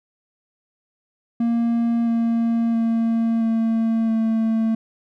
triangle tone with pitch steps, 233.1 / 230.7 / 228.3 / 225.9 / 223.6 Hz, A#3 / A#3 / A#3 / A3 / A3, 0 / -18 / -36 / +46 / +28 cents, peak -15 dBFS, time 1.4-4.75 s, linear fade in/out 5 ms, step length 670 ms, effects none

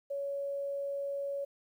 sine tone, 560 Hz, C#5, 18 cents sharp, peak -33 dBFS, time 0.1-1.45 s, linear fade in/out 10 ms, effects 11-bit

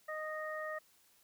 harmonic tone, 620 Hz, D#5, 6 cents flat, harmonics 1 / 2 / 3, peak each -41 / -44 / -43 dBFS, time 0.08-0.79 s, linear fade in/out 10 ms, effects white hiss -68 dBFS RMS until 1.23 s

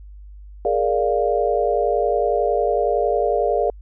sine chord, Bb dominant seventh, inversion third, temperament equal, 415.3 / 466.2 / 587.3 / 698.5 Hz, Ab4 / Bb4 / D5 / F5, 0 / 0 / 0 / 0 cents, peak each -22 dBFS, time 0.65-3.7 s, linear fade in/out 2 ms, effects added 50 Hz sine -37 dBFS peak until 3.81 s

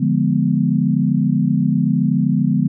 sine chord, D diminished seventh, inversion none, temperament equal, 146.83 / 174.61 / 207.7 / 246.9 Hz, D3 / F3 / Ab3 / Cb4, 0 / 0 / 0 / 0 cents, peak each -19 dBFS, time 0-2.68 s, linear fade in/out 10 ms, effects none

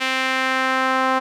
sawtooth tone with band-pass filter sweep, 261.6 Hz, C4, in tune, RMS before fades -20 dBFS, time 0-1.2 s, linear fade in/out 20 ms, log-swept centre 2500 to 1100 Hz, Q 1.5, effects none

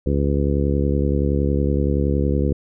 harmonic tone, 70.7 Hz, C#2, 35 cents sharp, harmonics 1 / 2 / 3 / 4 / 5 / 6 / 7, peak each -20 / -23 / -25 / -26 / -27 / -28 / -28 dBFS, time 0.06-2.53 s, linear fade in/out 5 ms, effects none

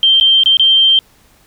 sine tone with dropouts, 3146 Hz, G7, 6 cents sharp, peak -6 dBFS, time 0.03-0.99 s, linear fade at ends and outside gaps 1 ms, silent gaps 0.2-0.21 / 0.435-0.459 / 0.57-0.596 s, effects pink hiss -50 dBFS RMS until 1.46 s

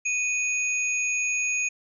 sine tone pair together, 2489 / 6645 Hz, D#7 / G#8, 0 / 0 cents, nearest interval octave + perfect fourth, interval 1700 cents, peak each -24 / -30 dBFS, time 0.05-1.69 s, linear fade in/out 10 ms, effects none

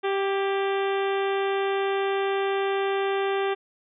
harmonic tone with a mistuned harmonic, 392 Hz, G4, in tune, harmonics 1 / 2 / 3 / 4 / 5 / 6 / 7 / 8 / 9, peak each -24 / -30 / -34 / -36 / -38 / -40 / -41 / -42 / -43 dBFS, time 0.03-3.55 s, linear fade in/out 20 ms, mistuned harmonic 4, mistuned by +28 cents, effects none

